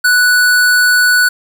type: tone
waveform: square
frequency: 1480 Hz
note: F#6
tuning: in tune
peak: -8 dBFS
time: 0.04-1.29 s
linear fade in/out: 10 ms
effects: 7-bit